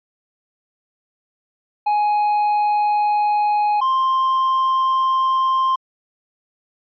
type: tone pair in turn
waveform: triangle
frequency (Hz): 835 / 1051.5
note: G#5 / C6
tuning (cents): +9 / +8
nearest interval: major third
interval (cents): 399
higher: second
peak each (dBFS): -13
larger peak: neither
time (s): 1.86-3.81 / 3.81-5.76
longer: neither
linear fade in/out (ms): 10
effects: resampled to 11025 Hz